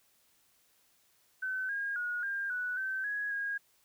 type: tone with pitch steps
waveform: sine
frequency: 1523 / 1626 / 1448 / 1602 / 1479 / 1545 / 1667 / 1635 Hz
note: F#6 / G#6 / F#6 / G6 / F#6 / G6 / G#6 / G#6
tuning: +50 / -37 / -38 / +37 / -1 / -26 / +6 / -28 cents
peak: -32 dBFS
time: 1.42-3.58 s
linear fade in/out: 10 ms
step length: 270 ms
effects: white hiss -69 dBFS RMS until 3.84 s